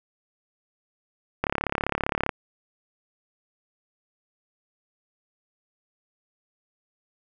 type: click train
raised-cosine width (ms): 0.5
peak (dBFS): -8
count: 31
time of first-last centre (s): 1.44-2.292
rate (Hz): 35.2
effects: none